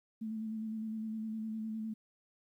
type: tone with vibrato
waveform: sine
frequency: 219.6 Hz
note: A3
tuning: 3 cents flat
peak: -36 dBFS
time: 0.21-1.94 s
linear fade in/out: 10 ms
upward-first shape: square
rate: 9.8 Hz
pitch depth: 21 cents each way
effects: 12-bit